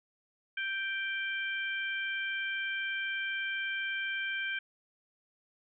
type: harmonic tone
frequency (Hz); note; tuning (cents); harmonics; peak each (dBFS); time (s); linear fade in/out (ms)
784; G5; 0; 2 / 3 / 4; -34 / -37 / -41; 0.57-4.59; 5
effects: none